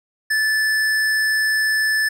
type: tone with hard clipping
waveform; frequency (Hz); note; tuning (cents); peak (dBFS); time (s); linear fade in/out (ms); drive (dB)
sine; 1746; A6; -14; -18; 0.3-2.09; 10; 13
effects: none